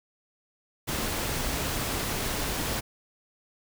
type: noise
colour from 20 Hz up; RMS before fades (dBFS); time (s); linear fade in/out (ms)
pink; -30; 0.87-2.81; 20
effects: none